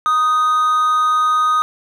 triangle tone with amplitude modulation, 1244.5 Hz, D#6, in tune, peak -9 dBFS, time 0.06-1.62 s, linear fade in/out 0 ms, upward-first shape sine, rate 288 Hz, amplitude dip 35%, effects none

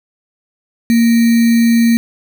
sine tone with sample-and-hold, 231.7 Hz, A#3, 10 cents flat, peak -7 dBFS, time 0.9-1.97 s, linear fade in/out 0 ms, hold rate 2100 Hz, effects none

